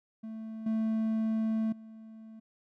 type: tone with level steps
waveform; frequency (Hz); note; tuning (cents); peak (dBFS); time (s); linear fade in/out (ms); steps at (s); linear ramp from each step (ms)
triangle; 221.1; A3; +9; -36 / -25 / -44; 0.23-2.4; 10; 0.66 / 1.72; 5
effects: none